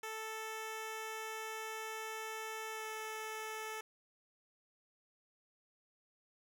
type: tone with pitch glide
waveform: 10% pulse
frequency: 440 to 437 Hz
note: A4 to A4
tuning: 0 to -12 cents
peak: -33 dBFS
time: 0.03-3.81 s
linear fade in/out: 5 ms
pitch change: -12 cents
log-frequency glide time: 2.72-2.86 s
effects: none